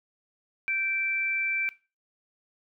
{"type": "tone pair together", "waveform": "sine", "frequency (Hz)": [1559.8, 2337], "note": ["G6", "D7"], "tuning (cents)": [-9, -9], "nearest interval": "perfect fifth", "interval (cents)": 700, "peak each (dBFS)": [-35, -26], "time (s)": [0.68, 1.69], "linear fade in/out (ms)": 0, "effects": ["noise-tail reverb RT60 0.3 s tail -19 dB re dry"]}